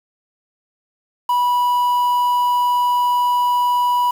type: tone with quantisation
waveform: triangle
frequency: 979 Hz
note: B5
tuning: 15 cents flat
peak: -12 dBFS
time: 1.29-4.11 s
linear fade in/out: 5 ms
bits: 6
effects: none